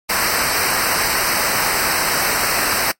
pink noise with comb filter, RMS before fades -18 dBFS, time 0.09-2.92 s, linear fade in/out 10 ms, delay 0.29 ms, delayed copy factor -0.85, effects noise-tail reverb RT60 0.1 s tail -22 dB re dry + MP3 64 kbps

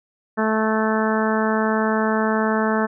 harmonic tone, 218.6 Hz, A3, 11 cents flat, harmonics 1 / 2 / 3 / 4 / 5 / 6 / 7 / 8, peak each -21 / -24 / -26 / -27 / -28 / -29 / -29 / -30 dBFS, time 0.37-2.87 s, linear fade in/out 20 ms, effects none

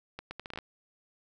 accelerating click train, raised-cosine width 0.3 ms, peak -23 dBFS, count 9, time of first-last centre 0.19-0.588 s, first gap 120 ms, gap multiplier 0.72, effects none

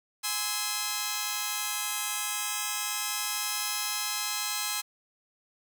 5% pulse chord, Ab augmented, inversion none, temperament just, 830.6 / 1038.3 / 1297.8 Hz, Ab5 / C6 / E6, 0 / -14 / -27 cents, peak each -22 dBFS, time 0.23-4.82 s, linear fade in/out 20 ms, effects none

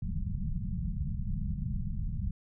pink low-pass noise, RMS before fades -33 dBFS, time 0.02-2.31 s, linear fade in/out 5 ms, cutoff 210 Hz, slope 96 dB/octave, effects none

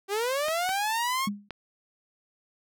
sawtooth linear sweep, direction up, 382.9 to 1108.7 Hz, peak -22 dBFS, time 0.08-1.29 s, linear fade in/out 50 ms
clicks, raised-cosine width 0.3 ms, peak -19 dBFS, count 3, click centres 0.484 / 0.692 / 1.507 s
sine tone with exponential decay, 203.9 Hz, G#3, 32 cents flat, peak -23 dBFS, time 1.27-1.49 s, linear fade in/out 5 ms, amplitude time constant 46 ms
effects none

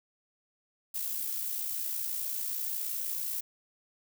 violet noise with amplitude modulation, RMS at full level -32 dBFS, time 0.94-3.41 s, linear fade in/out 10 ms, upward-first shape sine, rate 59.9 Hz, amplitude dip 50%, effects none

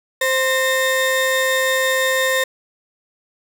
35% pulse tone pair together, 523.3 / 1828.6 Hz, C5 / A#6, 0 / -34 cents, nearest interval octave + minor seventh, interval 2166 cents, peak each -17 dBFS, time 0.21-2.44 s, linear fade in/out 5 ms, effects none

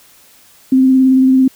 sine tone with vibrato, 261.6 Hz, C4, in tune, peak -6 dBFS, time 0.72-1.48 s, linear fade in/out 5 ms, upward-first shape sine, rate 18 Hz, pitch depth 18 cents each way, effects white hiss -46 dBFS RMS until 1.55 s

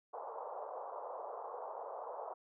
pink band-pass noise, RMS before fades -45 dBFS, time 0.13-2.34 s, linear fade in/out 10 ms, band 470 to 1100 Hz, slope 48 dB/octave, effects none

